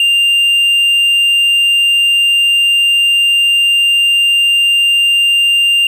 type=tone; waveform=triangle; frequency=2794 Hz; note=F7; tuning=in tune; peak=-6 dBFS; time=0-5.87 s; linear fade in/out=2 ms; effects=none